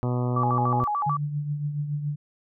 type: harmonic tone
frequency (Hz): 123.47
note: B2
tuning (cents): 0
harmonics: 1 / 2 / 3 / 4 / 5 / 6 / 7 / 8 / 9 / 10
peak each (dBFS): -24 / -30 / -34 / -36 / -38 / -40 / -41 / -42 / -43 / -44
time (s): 0.03-0.84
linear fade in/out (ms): 0
type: tone with vibrato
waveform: sine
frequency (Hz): 982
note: B5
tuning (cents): -10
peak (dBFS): -23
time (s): 0.36-1.17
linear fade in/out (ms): 5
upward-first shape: square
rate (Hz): 6.8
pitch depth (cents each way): 280
type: tone with tremolo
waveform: sine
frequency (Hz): 146.83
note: D3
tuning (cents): 0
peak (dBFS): -23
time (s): 1.06-2.16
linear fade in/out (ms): 10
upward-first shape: triangle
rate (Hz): 7.1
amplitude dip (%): 60
effects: none